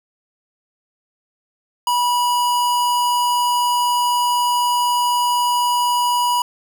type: tone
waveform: square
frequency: 974 Hz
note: B5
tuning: 24 cents flat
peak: -16 dBFS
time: 1.87-6.42 s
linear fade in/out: 2 ms
effects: none